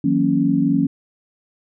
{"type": "chord", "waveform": "sine", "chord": "F# dominant seventh", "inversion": "third", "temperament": "equal with one note detuned", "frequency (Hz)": [161.14, 185, 233.1, 277.2], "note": ["E3", "F#3", "A#3", "C#4"], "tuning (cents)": [-39, 0, 0, 0], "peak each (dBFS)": [-22, -22, -21, -17], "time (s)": [0.04, 0.87], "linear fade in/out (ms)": 5, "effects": []}